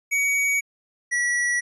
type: tone pair in turn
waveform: square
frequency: 2255 / 1937.9 Hz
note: C#7 / B6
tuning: +29 / -33 cents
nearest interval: minor third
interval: 262 cents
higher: first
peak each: -20 / -21 dBFS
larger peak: first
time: 0.11-0.61 / 1.11-1.61 s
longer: neither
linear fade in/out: 20 ms
effects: resampled to 24000 Hz